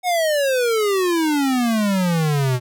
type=exponential sweep; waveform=square; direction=down; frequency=740 to 121.8 Hz; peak=-17 dBFS; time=0.03-2.6 s; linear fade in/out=50 ms; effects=none